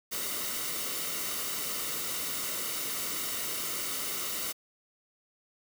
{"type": "noise with comb filter", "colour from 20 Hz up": "white", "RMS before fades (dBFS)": -34, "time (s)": [0.11, 4.53], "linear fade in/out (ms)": 20, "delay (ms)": 1.2, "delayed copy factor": -0.55, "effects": []}